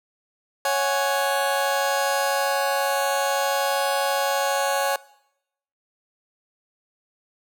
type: chord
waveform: 30% pulse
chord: C# suspended fourth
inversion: none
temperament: just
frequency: 554.4 / 739.2 / 831.5 Hz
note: C#5 / F#5 / G#5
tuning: 0 / -2 / +2 cents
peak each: -21 / -25 / -22 dBFS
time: 0.65-4.96 s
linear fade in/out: 2 ms
effects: noise-tail reverb RT60 0.8 s tail -21 dB re dry